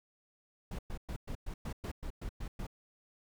brown noise bursts, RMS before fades -39 dBFS, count 11, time 0.71-2.668 s, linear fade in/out 5 ms, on 78 ms, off 110 ms, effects none

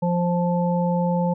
harmonic tone, 175.1 Hz, F3, 5 cents sharp, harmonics 1 / 3 / 5, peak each -20 / -25 / -27 dBFS, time 0.02-1.34 s, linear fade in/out 10 ms, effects none

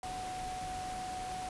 sine tone in noise, 741 Hz, F#5, 2 cents sharp, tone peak -38 dBFS, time 0.03-1.49 s, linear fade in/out 2 ms, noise pink, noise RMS -45 dBFS, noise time 0.03-1.49 s, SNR +4 dB, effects resampled to 24000 Hz

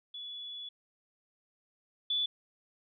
sine tone pair in turn, 3419 / 3461 Hz, G#7 / A7, +50 / -29 cents, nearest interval unison, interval 21 cents, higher second, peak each -40 / -28 dBFS, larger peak second, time 0.14-0.69 / 2.1-2.26 s, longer first, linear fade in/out 5 ms, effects none

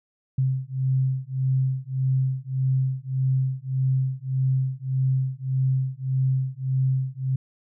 sine beating tone pair, 130.81 / 132.51 Hz, C3 / C3, 0 / +22 cents, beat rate 1.7 Hz, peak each -24 dBFS, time 0.38-7.36 s, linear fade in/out 5 ms, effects none

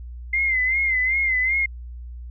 sine tone with vibrato, 2080 Hz, C7, 11 cents flat, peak -18 dBFS, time 0.33-1.66 s, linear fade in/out 5 ms, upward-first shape sine, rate 2.6 Hz, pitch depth 68 cents each way, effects added 60 Hz sine -33 dBFS peak until 2.3 s

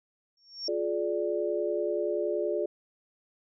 sine tone with exponential growth, 5500 Hz, F8, 27 cents flat, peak -28 dBFS, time 0.37-0.68 s, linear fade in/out 2 ms, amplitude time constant 66 ms
sine chord, D diminished, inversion first, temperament just, 352.4 / 422.9 / 587.3 Hz, F4 / Ab4 / D5, +16 / +31 / 0 cents, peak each -31 dBFS, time 0.68-2.66 s, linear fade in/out 5 ms
effects none

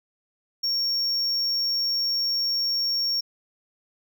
triangle tone, 5520 Hz, F8, 21 cents flat, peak -21 dBFS, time 0.63-3.21 s, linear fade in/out 10 ms, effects none

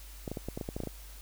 clicks, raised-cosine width 2 ms, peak -22 dBFS, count 11, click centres 0.278 / 0.316 / 0.372 / 0.486 / 0.575 / 0.612 / 0.689 / 0.765 / 0.803 / 0.836 / 0.873 s, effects added 50 Hz sine -46 dBFS peak until 1.21 s + white hiss -53 dBFS RMS until 1.21 s

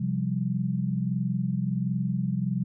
sine chord, C suspended fourth, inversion none, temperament equal, 130.81 / 174.61 / 196 Hz, C3 / F3 / G3, 0 / 0 / 0 cents, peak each -29 dBFS, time 0-2.64 s, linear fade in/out 10 ms, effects none

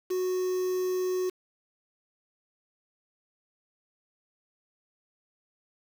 triangle tone with quantisation, 368.2 Hz, F#4, 8 cents flat, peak -24 dBFS, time 0.1-1.3 s, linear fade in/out 10 ms, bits 7, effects none

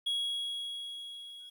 triangle tone with level ramp, 3322 Hz, G#7, in tune, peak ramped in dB -27 to -45 dBFS, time 0.06-1.5 s, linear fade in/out 10 ms, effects 11-bit

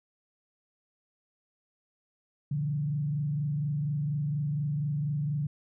sine tone with frequency modulation, 146.83 Hz, D3, in tune, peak -27 dBFS, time 2.51-5.47 s, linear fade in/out 5 ms, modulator 24.2 Hz, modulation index 0.57, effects none

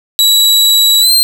sawtooth tone with pitch glide, 3908 to 4164 Hz, B7 to C8, -19 to -9 cents, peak -3 dBFS, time 0.19-1.23 s, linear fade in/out 0 ms, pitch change +110 cents, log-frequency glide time 1-1.12 s, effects none

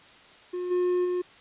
triangle tone with level steps, 358.9 Hz, F4, 47 cents sharp, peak -27 / -20 / -23 dBFS, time 0.53-1.22 s, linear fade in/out 10 ms, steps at 0.7 / 1.04 s, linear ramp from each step 20 ms, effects white hiss -52 dBFS RMS until 1.4 s + resampled to 8000 Hz

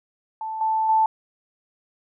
sine tone with level steps, 880 Hz, A5, in tune, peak -27 / -19 / -15 dBFS, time 0.41-1.06 s, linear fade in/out 2 ms, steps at 0.61 / 0.89 s, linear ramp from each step 2 ms, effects none

